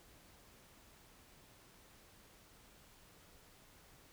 silence, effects pink hiss -63 dBFS RMS until 4.12 s

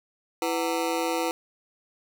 25% pulse ring-modulated tone, 415.3 Hz, G#4, in tune, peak -18 dBFS, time 0.42-1.31 s, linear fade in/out 0 ms, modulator 83.6 Hz, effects none

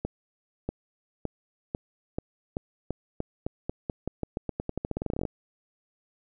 accelerating click train, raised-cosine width 2 ms, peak -16 dBFS, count 30, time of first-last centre 0.05-5.252 s, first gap 640 ms, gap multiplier 0.88, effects none

